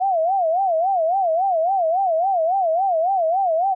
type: tone with vibrato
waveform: sine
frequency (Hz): 709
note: F5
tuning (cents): +26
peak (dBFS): -16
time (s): 0-3.75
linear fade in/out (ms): 20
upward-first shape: sine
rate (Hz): 3.6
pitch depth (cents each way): 190
effects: none